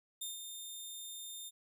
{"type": "tone with ADSR envelope", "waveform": "15% pulse", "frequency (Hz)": 3628, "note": "A#7", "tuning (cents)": -48, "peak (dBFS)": -31, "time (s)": [0.21, 1.51], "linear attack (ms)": 8, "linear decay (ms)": 150, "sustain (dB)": -6, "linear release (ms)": 34, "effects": []}